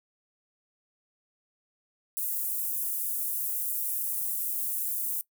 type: high-pass noise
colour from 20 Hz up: pink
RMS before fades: -31 dBFS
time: 2.17-5.21 s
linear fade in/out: 0 ms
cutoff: 11000 Hz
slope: 24 dB/octave
effects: noise-tail reverb RT60 0.1 s tail -20 dB re dry